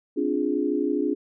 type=chord; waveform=sine; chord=D half-diminished seventh; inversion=third; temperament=equal; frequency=261.6 / 293.7 / 349.2 / 415.3 Hz; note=C4 / D4 / F4 / Ab4; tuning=0 / 0 / 0 / 0 cents; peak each=-29 / -25 / -28 / -28 dBFS; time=0.16-1.15 s; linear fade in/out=20 ms; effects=none